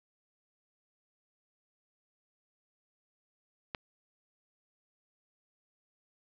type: click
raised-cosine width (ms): 0.3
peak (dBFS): -19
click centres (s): 3.748
effects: low-pass 5000 Hz 12 dB/octave + 10-bit

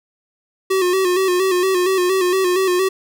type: tone with vibrato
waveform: square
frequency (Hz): 370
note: F#4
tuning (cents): 0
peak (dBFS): -15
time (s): 0.7-2.89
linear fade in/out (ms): 10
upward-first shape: square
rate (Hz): 4.3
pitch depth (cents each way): 53
effects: none

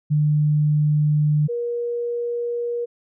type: tone pair in turn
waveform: sine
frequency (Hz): 150 / 476.2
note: D3 / A#4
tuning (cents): +37 / +37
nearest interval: octave + minor sixth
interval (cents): 2000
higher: second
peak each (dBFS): -15 / -22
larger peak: first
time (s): 0.1-1.48 / 1.48-2.86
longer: neither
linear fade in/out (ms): 20
effects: none

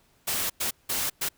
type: noise bursts at uneven times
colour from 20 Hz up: white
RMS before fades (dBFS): -28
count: 4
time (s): 0.27-0.5 / 0.6-0.71 / 0.89-1.1 / 1.21-1.29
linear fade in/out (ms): 10
effects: pink hiss -64 dBFS RMS until 1.37 s

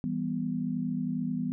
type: chord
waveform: sine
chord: E minor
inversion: none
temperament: just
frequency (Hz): 164.81 / 197.78 / 247.2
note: E3 / G3 / B3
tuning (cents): 0 / +16 / +2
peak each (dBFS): -34 / -34 / -31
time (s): 0.04-1.52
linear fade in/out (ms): 0
effects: none

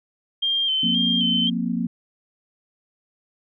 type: tone with vibrato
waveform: sine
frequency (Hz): 3136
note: G7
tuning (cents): 0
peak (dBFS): -19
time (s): 0.42-1.5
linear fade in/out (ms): 10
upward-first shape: square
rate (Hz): 1.9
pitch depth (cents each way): 34
type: chord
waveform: sine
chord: F suspended fourth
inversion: none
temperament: equal with one note detuned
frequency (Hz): 179.01 / 233.1 / 261.6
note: F3 / Bb3 / C4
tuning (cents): +43 / 0 / 0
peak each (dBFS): -26 / -24 / -29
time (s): 0.83-1.87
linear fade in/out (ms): 5
effects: none

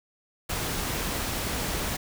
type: noise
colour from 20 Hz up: pink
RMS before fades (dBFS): -30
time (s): 0.49-1.97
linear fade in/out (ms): 10
effects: none

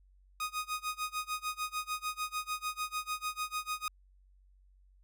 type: tone with tremolo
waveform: sawtooth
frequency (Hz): 1244.5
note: D#6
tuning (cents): 0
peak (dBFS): -28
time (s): 0.4-3.88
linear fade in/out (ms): 2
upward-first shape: sine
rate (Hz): 6.7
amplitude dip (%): 95
effects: added 47 Hz sine -60 dBFS peak until 5.03 s

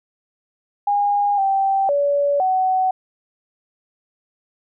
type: tone with pitch steps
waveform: sine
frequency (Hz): 815 / 780 / 571 / 750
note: G#5 / G5 / D5 / F#5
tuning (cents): -33 / -9 / -49 / +23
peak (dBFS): -15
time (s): 0.87-2.91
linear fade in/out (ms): 5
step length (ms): 510
effects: none

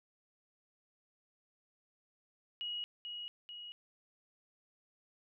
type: tone with echo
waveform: sine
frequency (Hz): 2900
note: F#7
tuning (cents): -35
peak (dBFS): -37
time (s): 2.61-2.84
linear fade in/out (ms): 0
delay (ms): 440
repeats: 2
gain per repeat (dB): -4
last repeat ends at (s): 3.72
effects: none

